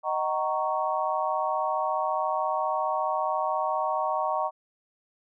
sine chord, D# minor seventh, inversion none, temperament equal with one note detuned, 622.3 / 756.8 / 932.3 / 1108.7 Hz, D#5 / F#5 / A#5 / C#6, 0 / +39 / 0 / 0 cents, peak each -30 dBFS, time 0.03-4.51 s, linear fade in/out 50 ms, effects none

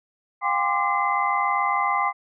sine tone cluster, 716 / 803 / 1042 / 1180 / 2052 Hz, F5 / G5 / C6 / D6 / C7, +43 / +41 / -7 / +8 / -34 cents, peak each -31 / -25 / -25 / -25 / -28 dBFS, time 0.41-2.13 s, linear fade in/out 50 ms, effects none

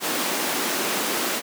pink high-pass noise, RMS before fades -25 dBFS, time 0-1.42 s, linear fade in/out 50 ms, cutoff 240 Hz, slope 24 dB/octave, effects none

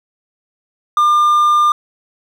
triangle tone, 1200 Hz, D6, 37 cents sharp, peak -7 dBFS, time 0.97-1.72 s, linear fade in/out 2 ms, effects none

